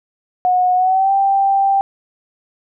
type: tone with pitch glide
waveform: sine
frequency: 729 to 785.8 Hz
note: F#5 to G5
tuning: -26 to +4 cents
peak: -11 dBFS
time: 0.45-1.81 s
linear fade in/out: 0 ms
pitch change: +130 cents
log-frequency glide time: 0.75-1.12 s
effects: none